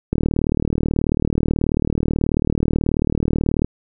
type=click train; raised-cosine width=3 ms; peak=-5 dBFS; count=136; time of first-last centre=0.13-3.646 s; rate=38.4 Hz; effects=none